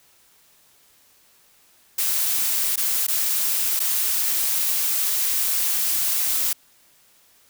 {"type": "noise with dropouts", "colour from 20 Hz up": "blue", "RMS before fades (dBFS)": -22, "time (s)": [1.98, 6.53], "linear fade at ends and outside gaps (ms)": 5, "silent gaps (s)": [[2.76, 2.775], [3.068, 3.082], [3.794, 3.8]], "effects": ["white hiss -57 dBFS RMS until 7.49 s"]}